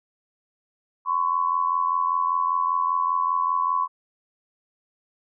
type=tone pair together; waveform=sine; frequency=1023.6 / 1108.7 Hz; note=C6 / C#6; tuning=-38 / 0 cents; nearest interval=minor second; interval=138 cents; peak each=-23 / -23 dBFS; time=1.05-3.88 s; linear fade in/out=50 ms; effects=none